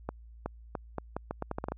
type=accelerating click train; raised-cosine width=1 ms; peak=-19 dBFS; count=12; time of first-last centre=0.09-1.72 s; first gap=370 ms; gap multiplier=0.79; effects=added 57 Hz sine -48 dBFS peak until 1.77 s